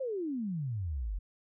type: exponential sweep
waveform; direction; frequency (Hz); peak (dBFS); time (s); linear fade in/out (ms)
sine; down; 554.4 to 42.98; -32; 0-1.19; 10
effects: none